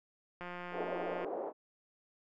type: click train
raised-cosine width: 0.5 ms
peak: -29 dBFS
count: 149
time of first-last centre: 0.41-1.246 s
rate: 177 Hz
type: band-pass noise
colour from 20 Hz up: white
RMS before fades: -39 dBFS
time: 0.71-1.53 s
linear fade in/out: 50 ms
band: 350 to 680 Hz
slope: 24 dB/octave
effects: none